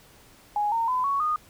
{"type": "tone with pitch steps", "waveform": "sine", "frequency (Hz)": [830.6, 916.3, 1010.8, 1115.1, 1230.2], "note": ["G#5", "A#5", "B5", "C#6", "D#6"], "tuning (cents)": [0, -30, 40, 10, -20], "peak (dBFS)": -22, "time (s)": [0.56, 1.36], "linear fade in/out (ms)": 2, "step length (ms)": 160, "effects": ["pink hiss -54 dBFS RMS until 1.49 s"]}